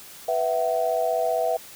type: chord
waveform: sine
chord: B suspended fourth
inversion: none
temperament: equal with one note detuned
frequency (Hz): 493.9 / 659.3 / 754.7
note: B4 / E5 / F#5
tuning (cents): 0 / 0 / +34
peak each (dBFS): -27 / -23 / -27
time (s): 0.28-1.57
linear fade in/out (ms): 5
effects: white hiss -44 dBFS RMS until 1.75 s